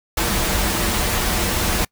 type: noise with comb filter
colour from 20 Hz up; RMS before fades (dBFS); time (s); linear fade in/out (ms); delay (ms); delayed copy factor
pink; -20; 0.17-1.85; 5; 7.4; -0.5
effects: noise-tail reverb RT60 0.1 s tail -26 dB re dry